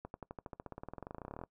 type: accelerating click train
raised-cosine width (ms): 1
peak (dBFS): -29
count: 29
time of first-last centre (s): 0.05-1.437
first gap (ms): 91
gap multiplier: 0.95
effects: noise-tail reverb RT60 0.1 s tail -22 dB re dry